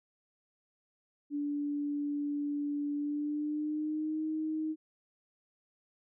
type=tone with pitch glide; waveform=sine; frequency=290.1 to 312.7 Hz; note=D4 to D#4; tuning=-21 to +9 cents; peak=-31 dBFS; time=1.3-4.76 s; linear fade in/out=50 ms; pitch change=+130 cents; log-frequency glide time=2.94-4.24 s; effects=none